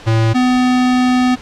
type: tone pair in turn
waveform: square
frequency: 112.4 / 251.5 Hz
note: A2 / B3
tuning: +37 / +32 cents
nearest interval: octave + major second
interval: 1395 cents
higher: second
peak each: -11 dBFS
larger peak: neither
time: 0.06-0.34 / 0.34-1.36 s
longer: second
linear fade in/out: 20 ms
effects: pink hiss -36 dBFS RMS until 1.41 s + low-pass 5000 Hz 12 dB/octave